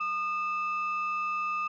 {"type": "tone pair together", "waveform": "sine", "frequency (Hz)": [1219, 2627], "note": ["D#6", "E7"], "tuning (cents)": [-36, -7], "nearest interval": "octave + minor second", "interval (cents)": 1329, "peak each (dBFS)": [-28, -34], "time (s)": [0, 1.68], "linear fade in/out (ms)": 10, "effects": ["tanh soft clip ceiling -23 dBFS"]}